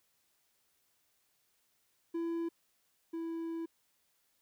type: tone pair in turn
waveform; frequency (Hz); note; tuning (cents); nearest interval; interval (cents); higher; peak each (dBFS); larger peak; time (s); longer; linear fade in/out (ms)
triangle; 334.6 / 330.2; E4 / E4; +26 / +3; unison; 23; first; -31 / -34; first; 2.14-2.49 / 3.13-3.66; second; 10
effects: white hiss -75 dBFS RMS until 4.41 s